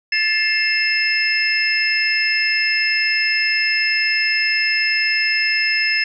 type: tone cluster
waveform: sine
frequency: 1750 / 2122 / 2671 / 5170 Hz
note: A6 / C7 / E7 / E8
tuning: -10 / +24 / +22 / -34 cents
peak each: -21 dBFS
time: 0.12-6.04 s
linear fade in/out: 5 ms
effects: none